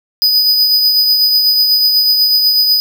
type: tone with tremolo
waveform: square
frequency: 4978 Hz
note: D#8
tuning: in tune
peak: -7 dBFS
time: 0.22-2.8 s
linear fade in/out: 0 ms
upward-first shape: triangle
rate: 8.1 Hz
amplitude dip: 40%
effects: none